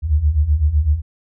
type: beating tone pair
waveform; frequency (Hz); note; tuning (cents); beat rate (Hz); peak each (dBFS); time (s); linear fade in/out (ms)
sine; 70.2 / 78.1; C#2 / D#2; +22 / +7; 7.9; -18 / -14; 0.02-1.02; 50
effects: none